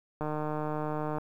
click train, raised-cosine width 1 ms, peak -20 dBFS, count 149, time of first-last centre 0.21-1.184 s, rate 152 Hz, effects 10-bit

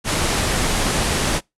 pink low-pass noise, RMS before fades -20 dBFS, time 0.04-1.41 s, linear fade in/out 50 ms, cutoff 11000 Hz, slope 48 dB/octave, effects noise-tail reverb RT60 0.2 s tail -26 dB re dry

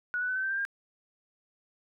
sine tone with pitch steps, 1463 / 1486 / 1509.4 / 1533.1 / 1557.2 / 1581.6 / 1606.5 Hz, F#6 / F#6 / F#6 / G6 / G6 / G6 / G6, -20 / +7 / +34 / -39 / -12 / +15 / +42 cents, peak -28 dBFS, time 0.14-0.651 s, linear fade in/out 0 ms, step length 73 ms, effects none

